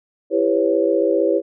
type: chord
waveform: sine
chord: C# half-diminished seventh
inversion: first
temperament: just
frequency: 332.6 / 399.1 / 498.9 / 554.4 Hz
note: E4 / G4 / B4 / C#5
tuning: +16 / +31 / +17 / 0 cents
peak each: -20 dBFS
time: 0.3-1.42 s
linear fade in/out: 50 ms
effects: none